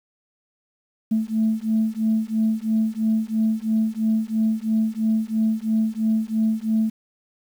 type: beating tone pair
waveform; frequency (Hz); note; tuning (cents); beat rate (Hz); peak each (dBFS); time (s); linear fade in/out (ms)
sine; 218.8 / 221.8; A3 / A3; -9 / +14; 3; -21; 1.11-6.9; 10
effects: tanh soft clip ceiling -12 dBFS + 8-bit